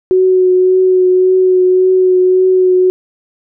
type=tone with vibrato; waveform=sine; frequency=370 Hz; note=F#4; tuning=in tune; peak=-6 dBFS; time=0.11-2.9 s; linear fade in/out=0 ms; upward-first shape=triangle; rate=1.8 Hz; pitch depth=18 cents each way; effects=none